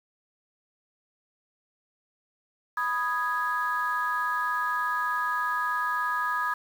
sine chord, G# minor, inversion first, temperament equal, 987.8 / 1244.5 / 1661.2 Hz, B5 / D#6 / G#6, 0 / 0 / 0 cents, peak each -30 / -28 / -29 dBFS, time 2.77-6.54 s, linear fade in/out 5 ms, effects tanh soft clip ceiling -17 dBFS + 8-bit

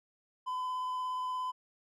triangle tone with vibrato, 1012 Hz, B5, 42 cents sharp, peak -31 dBFS, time 0.46-1.52 s, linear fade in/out 20 ms, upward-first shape sine, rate 17 Hz, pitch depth 10 cents each way, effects none

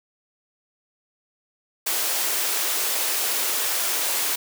white high-pass noise, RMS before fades -24 dBFS, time 1.86-4.36 s, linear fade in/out 10 ms, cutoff 320 Hz, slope 24 dB/octave, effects none

